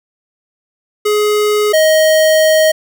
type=tone pair in turn; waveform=square; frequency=420 / 628 Hz; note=G#4 / D#5; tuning=+19 / +16 cents; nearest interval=perfect fifth; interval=697 cents; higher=second; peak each=-11 / -8 dBFS; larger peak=second; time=1.05-1.73 / 1.73-2.72 s; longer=second; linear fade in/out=10 ms; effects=none